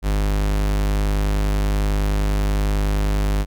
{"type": "tone", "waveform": "45% pulse", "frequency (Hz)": 50.6, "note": "G#1", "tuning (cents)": -44, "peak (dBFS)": -17, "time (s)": [0.02, 3.46], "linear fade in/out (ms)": 50, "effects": []}